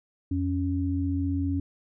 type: tone pair together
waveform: sine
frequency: 87.31 / 277.2 Hz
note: F2 / C#4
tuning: 0 / 0 cents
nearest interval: octave + minor sixth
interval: 2000 cents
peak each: -27 dBFS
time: 0.31-1.6 s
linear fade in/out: 5 ms
effects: none